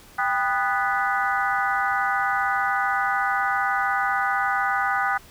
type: harmonic tone with a mistuned harmonic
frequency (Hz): 246.9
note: B3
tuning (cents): 0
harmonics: 3 / 4 / 5 / 6 / 7 / 8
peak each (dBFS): -25 / -33 / -26 / -25 / -34 / -32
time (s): 0.18-5.18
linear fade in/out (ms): 10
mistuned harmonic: 3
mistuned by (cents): +110
effects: pink hiss -49 dBFS RMS until 5.3 s